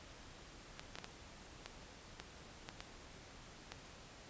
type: clicks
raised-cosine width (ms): 0.2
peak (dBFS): -27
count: 9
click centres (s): 0.795 / 0.955 / 0.986 / 1.044 / 1.66 / 2.2 / 2.689 / 2.805 / 3.72
effects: pink hiss -56 dBFS RMS until 4.29 s + resampled to 16000 Hz